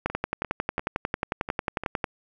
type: two click trains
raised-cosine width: 0.5 ms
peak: -10 / -17 dBFS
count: 23 / 6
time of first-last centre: 0.06-2.042 / 0.1-1.836 s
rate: 11.1 / 2.88 Hz
effects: none